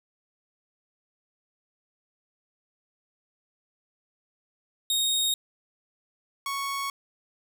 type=tone pair in turn; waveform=sawtooth; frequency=3729 / 1108.6 Hz; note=A#7 / C#6; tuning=0 / 0 cents; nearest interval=octave + major sixth; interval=2100 cents; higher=first; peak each=-20 / -25 dBFS; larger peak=first; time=4.9-5.34 / 6.46-6.9 s; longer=neither; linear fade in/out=2 ms; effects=none